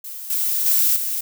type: noise with level steps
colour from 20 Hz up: violet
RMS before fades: -33 / -21 / -17 / -24 dBFS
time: 0.04-1.21 s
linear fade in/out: 5 ms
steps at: 0.3 / 0.66 / 0.96 s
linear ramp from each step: 2 ms
effects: none